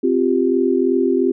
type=chord; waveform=sine; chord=C suspended fourth; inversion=none; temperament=equal; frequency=261.6 / 349.2 / 392 Hz; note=C4 / F4 / G4; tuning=0 / 0 / 0 cents; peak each=-18 dBFS; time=0.03-1.32 s; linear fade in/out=10 ms; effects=none